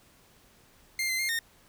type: tone with pitch steps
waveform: sawtooth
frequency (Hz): 2107 / 2066 / 2118 / 1837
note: C7 / C7 / C7 / A#6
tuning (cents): +12 / -22 / +21 / -26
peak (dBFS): -24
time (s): 0.99-1.39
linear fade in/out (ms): 2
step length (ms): 100
effects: pink hiss -60 dBFS RMS until 1.68 s